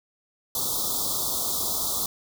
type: band-stop noise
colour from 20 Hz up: white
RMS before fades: -27 dBFS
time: 0.55-2.06 s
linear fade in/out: 2 ms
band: 1300 to 3400 Hz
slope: 96 dB/octave
effects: none

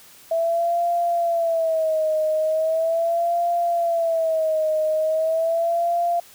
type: tone with vibrato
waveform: sine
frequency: 656 Hz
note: E5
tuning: 9 cents flat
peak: -18 dBFS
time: 0.31-6.2 s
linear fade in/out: 5 ms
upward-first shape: sine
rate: 0.39 Hz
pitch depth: 91 cents each way
effects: white hiss -48 dBFS RMS until 6.34 s

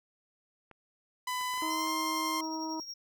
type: clicks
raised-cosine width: 0.5 ms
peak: -36 dBFS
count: 6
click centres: 0.713 / 1.412 / 1.538 / 1.576 / 1.617 / 1.873 s
type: tone with pitch glide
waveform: sawtooth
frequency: 1002 to 1054.9 Hz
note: B5 to C6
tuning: +25 to +14 cents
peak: -28 dBFS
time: 1.27-2.41 s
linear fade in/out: 5 ms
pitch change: +89 cents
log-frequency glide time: 1.54-1.89 s
type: harmonic tone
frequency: 318.1 Hz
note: D#4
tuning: 38 cents sharp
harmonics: 1 / 2 / 3 / 4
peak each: -36 / -46 / -38 / -52 dBFS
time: 1.62-2.8 s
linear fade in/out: 2 ms
type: tone with tremolo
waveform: triangle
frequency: 5590 Hz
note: F8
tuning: 1 cent sharp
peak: -36 dBFS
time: 1.7-2.94 s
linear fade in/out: 5 ms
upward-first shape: triangle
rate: 11 Hz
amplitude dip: 70%
effects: none

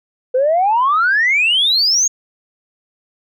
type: exponential sweep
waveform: sine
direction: up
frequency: 493.9 to 6740 Hz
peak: -10 dBFS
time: 0.34-2.08 s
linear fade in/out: 10 ms
effects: tanh soft clip ceiling -7 dBFS

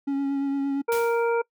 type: tone with vibrato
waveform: triangle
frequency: 277.2 Hz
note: C#4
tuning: in tune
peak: -21 dBFS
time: 0.07-0.82 s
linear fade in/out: 10 ms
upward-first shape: triangle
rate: 8.7 Hz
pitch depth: 21 cents each way
type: harmonic tone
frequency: 466.6 Hz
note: A#4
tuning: 2 cents sharp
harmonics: 1 / 2 / 3 / 5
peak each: -21 / -28 / -32 / -38 dBFS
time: 0.88-1.42 s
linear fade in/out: 10 ms
type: noise with exponential decay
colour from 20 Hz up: white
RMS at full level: -33 dBFS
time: 0.92-1.38 s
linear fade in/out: 0 ms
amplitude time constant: 100 ms
effects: noise-tail reverb RT60 0.1 s tail -25 dB re dry

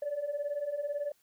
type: beating tone pair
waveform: sine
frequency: 566 / 584 Hz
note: C#5 / D5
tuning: +36 / -10 cents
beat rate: 18 Hz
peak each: -36 / -32 dBFS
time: 0.02-1.12 s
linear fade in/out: 5 ms
effects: tanh soft clip ceiling -27 dBFS + white hiss -70 dBFS RMS until 1.22 s

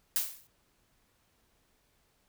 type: noise with exponential decay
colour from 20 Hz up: blue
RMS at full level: -26 dBFS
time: 0.16-0.47 s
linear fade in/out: 0 ms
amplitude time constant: 67 ms
effects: pink hiss -71 dBFS RMS until 2.28 s

